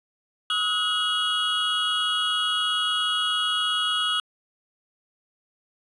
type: tone cluster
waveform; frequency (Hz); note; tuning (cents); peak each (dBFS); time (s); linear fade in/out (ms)
triangle; 1271 / 1462 / 2897 / 3324; D#6 / F#6 / F#7 / G#7; +36 / -21 / -37 / +1; -26 / -30 / -25 / -25; 0.5-4.2; 2
effects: resampled to 24000 Hz + 9-bit